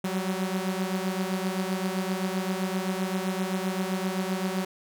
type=beating tone pair; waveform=sawtooth; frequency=185.1 / 192.8 Hz; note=F#3 / G3; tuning=+1 / -28 cents; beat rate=7.7 Hz; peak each=-25 / -27 dBFS; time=0.04-4.65 s; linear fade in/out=5 ms; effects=none